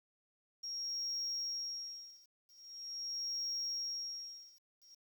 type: tone with tremolo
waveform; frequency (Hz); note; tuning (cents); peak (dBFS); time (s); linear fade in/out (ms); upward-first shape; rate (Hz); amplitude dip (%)
sine; 5588; F8; 0; -34; 0.63-4.95; 10; sine; 0.43; 100
effects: tanh soft clip ceiling -33 dBFS + 11-bit